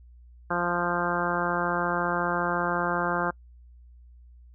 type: harmonic tone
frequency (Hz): 174.61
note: F3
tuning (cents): 0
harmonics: 1 / 2 / 3 / 4 / 5 / 6 / 7 / 8 / 9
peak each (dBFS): -33 / -33 / -33 / -33 / -33 / -33 / -33 / -33 / -33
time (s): 0.5-3.31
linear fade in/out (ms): 10
effects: noise-tail reverb RT60 0.1 s tail -26 dB re dry + added 60 Hz sine -48 dBFS peak until 4.54 s